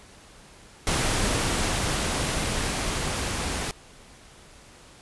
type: noise with level ramp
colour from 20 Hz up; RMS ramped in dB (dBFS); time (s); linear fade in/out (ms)
pink; -24 to -29; 0.87-3.71; 0
effects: pink hiss -50 dBFS RMS until 5.01 s + resampled to 24000 Hz